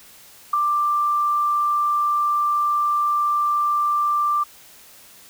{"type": "tone with ADSR envelope", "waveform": "sine", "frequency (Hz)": 1181, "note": "D6", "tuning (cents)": 9, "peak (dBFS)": -12, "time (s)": [0.53, 4.44], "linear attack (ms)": 8, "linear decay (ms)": 3, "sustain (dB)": -5, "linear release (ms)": 13, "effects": ["white hiss -47 dBFS RMS until 5.29 s"]}